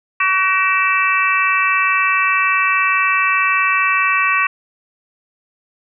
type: harmonic tone with a mistuned harmonic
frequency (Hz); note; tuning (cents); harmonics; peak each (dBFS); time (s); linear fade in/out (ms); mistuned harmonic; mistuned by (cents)
378.1; F#4; +38; 3 / 4 / 5 / 6 / 7; -17 / -22 / -20 / -21 / -18; 0.2-4.47; 5; 6; +43
effects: none